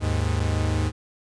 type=tone pair together; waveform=45% pulse; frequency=77.78 / 104 Hz; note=D#2 / G#2; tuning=0 / +3 cents; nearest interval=perfect fourth; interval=503 cents; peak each=-24 dBFS; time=0-0.92 s; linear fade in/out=50 ms; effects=resampled to 22050 Hz